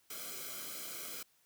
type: noise with comb filter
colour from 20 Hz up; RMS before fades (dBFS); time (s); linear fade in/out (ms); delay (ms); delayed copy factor
white; -44; 0.1-1.23; 5; 1.1; -0.85
effects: white hiss -71 dBFS RMS until 1.45 s